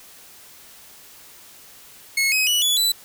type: tone with pitch steps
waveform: sawtooth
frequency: 2181 / 2534 / 2945 / 3422 / 3977 Hz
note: C#7 / D#7 / F#7 / A7 / B7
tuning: -29 / +31 / -9 / -49 / +11 cents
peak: -14 dBFS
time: 2.17-2.92 s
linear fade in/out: 5 ms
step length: 150 ms
effects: white hiss -46 dBFS RMS until 3.04 s